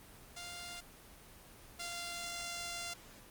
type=tone pair in turn; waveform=5% pulse; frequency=698.5 / 692.5 Hz; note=F5 / F5; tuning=0 / -15 cents; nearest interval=unison; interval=15 cents; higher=first; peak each=-33 / -29 dBFS; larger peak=second; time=0.36-0.81 / 1.79-2.94 s; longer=second; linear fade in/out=10 ms; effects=pink hiss -56 dBFS RMS until 3.3 s + Opus 24 kbps